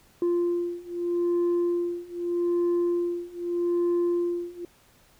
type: beating tone pair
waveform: sine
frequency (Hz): 347.3 / 348.11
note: F4 / F4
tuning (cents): -10 / -6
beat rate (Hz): 0.81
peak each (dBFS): -25 / -24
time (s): 0.22-4.65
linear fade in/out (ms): 2
effects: tanh soft clip ceiling -20 dBFS + pink hiss -59 dBFS RMS until 5.19 s